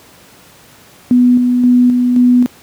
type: tone with tremolo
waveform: sine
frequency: 246.9 Hz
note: B3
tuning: in tune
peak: -5 dBFS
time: 1.11-2.46 s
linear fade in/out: 0 ms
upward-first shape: square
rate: 1.9 Hz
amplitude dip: 35%
effects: pink hiss -42 dBFS RMS until 2.62 s + high-pass 100 Hz 12 dB/octave